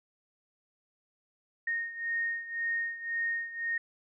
sine beating tone pair, 1851 / 1852.9 Hz, A#6 / A#6, -13 / -11 cents, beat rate 1.9 Hz, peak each -32 / -36 dBFS, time 1.67-3.78 s, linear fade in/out 5 ms, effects none

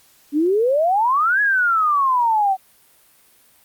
sine exponential two-way sweep, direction up then down, 279.5 to 1698 to 747 Hz, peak -14 dBFS, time 0.32-2.57 s, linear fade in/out 50 ms, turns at 1.41 s, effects white hiss -54 dBFS RMS until 3.64 s + Opus 48 kbps

